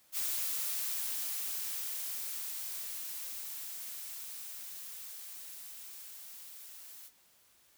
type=noise with level ramp; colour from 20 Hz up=blue; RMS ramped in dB=-34 to -51 dBFS; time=0.12-7.11 s; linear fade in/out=50 ms; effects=white hiss -66 dBFS RMS until 7.77 s